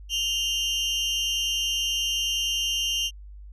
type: tone pair together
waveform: 35% pulse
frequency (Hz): 2821 / 3115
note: F7 / G7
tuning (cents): +17 / -12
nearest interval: major second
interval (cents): 171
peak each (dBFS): -25 / -25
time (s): 0.09-3.11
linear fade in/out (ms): 50
effects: added 50 Hz sine -40 dBFS peak until 3.52 s + resampled to 24000 Hz